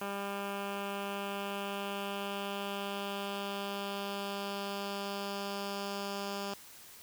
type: tone with low-pass filter sweep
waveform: 10% pulse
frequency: 199.7 Hz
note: G3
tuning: 32 cents sharp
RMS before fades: -38 dBFS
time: 0.01-6.54 s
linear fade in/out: 5 ms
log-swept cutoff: 2200 to 5700 Hz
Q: 1.9
effects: white hiss -53 dBFS RMS until 7.02 s